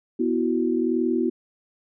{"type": "chord", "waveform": "sine", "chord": "B suspended fourth", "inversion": "none", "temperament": "just", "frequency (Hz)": [246.9, 329.3, 370.4], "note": ["B3", "E4", "F#4"], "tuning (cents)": [0, -2, 2], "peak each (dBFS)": [-24, -24, -25], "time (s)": [0.19, 1.3], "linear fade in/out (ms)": 10, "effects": []}